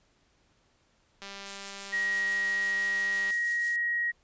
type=click train; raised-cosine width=0.2 ms; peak=-25 dBFS; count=414; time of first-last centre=1.22-3.306 s; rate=198 Hz
type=noise with tremolo; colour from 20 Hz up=violet; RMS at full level=-35 dBFS; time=1.46-3.76 s; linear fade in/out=0 ms; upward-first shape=triangle; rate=6 Hz; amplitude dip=50%
type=tone; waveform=sine; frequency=1894 Hz; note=A#6; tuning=27 cents sharp; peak=-26 dBFS; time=1.92-4.12 s; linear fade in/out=20 ms
effects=pink hiss -68 dBFS RMS until 4.23 s + resampled to 16000 Hz